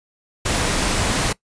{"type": "noise", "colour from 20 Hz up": "pink", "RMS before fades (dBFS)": -20, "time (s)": [0.45, 1.33], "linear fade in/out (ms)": 10, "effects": ["noise-tail reverb RT60 0.1 s tail -21 dB re dry", "resampled to 22050 Hz"]}